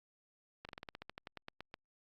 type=slowing click train; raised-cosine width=0.3 ms; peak=-29 dBFS; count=15; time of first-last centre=0.65-1.741 s; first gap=39 ms; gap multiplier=1.1; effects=Opus 48 kbps